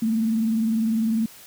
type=tone with vibrato; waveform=sine; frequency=223.5 Hz; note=A3; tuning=27 cents sharp; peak=-19 dBFS; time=0.02-1.26 s; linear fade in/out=5 ms; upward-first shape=triangle; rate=20 Hz; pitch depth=82 cents each way; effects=white hiss -46 dBFS RMS until 1.46 s